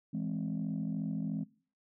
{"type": "chord", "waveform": "sine", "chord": "E augmented", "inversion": "none", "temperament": "equal", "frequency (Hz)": [164.81, 207.7, 261.6], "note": ["E3", "G#3", "B#3"], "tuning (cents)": [0, 0, 0], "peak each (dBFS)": [-36, -35, -37], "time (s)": [0.13, 1.44], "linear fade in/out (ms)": 10, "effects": ["noise-tail reverb RT60 0.4 s tail -19 dB re dry", "tanh soft clip ceiling -27 dBFS"]}